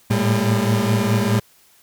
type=tone cluster; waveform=30% pulse; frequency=109.6 / 114.4 / 200.3 Hz; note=A2 / A#2 / G3; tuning=-6 / -32 / +38 cents; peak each=-18 dBFS; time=0.1-1.4 s; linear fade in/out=10 ms; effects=white hiss -54 dBFS RMS until 1.82 s